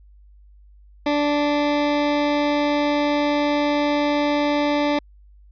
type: tone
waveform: 20% pulse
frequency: 292.4 Hz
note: D4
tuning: 7 cents flat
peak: -13 dBFS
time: 1.06-4.99 s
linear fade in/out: 5 ms
effects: added 50 Hz sine -46 dBFS peak until 5.51 s + resampled to 11025 Hz